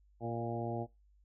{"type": "harmonic tone with a mistuned harmonic", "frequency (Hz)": 116.7, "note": "A#2", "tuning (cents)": 2, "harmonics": [1, 2, 3, 4, 5, 6, 7], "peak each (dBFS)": [-40, -42, -41, -44, -44, -43, -45], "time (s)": [0.2, 0.87], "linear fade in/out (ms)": 50, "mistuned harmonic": 5, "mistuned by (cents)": 20, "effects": ["noise-tail reverb RT60 0.2 s tail -20 dB re dry", "added 50 Hz sine -63 dBFS peak until 1.24 s"]}